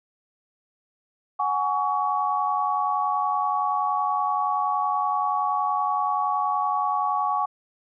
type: chord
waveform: sine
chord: F# suspended second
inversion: none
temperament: equal with one note detuned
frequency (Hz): 740 / 830.6 / 1126.8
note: F#5 / G#5 / C#6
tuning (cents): 0 / 0 / +28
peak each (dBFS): -28 / -26 / -24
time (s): 1.39-7.46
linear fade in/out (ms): 10
effects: none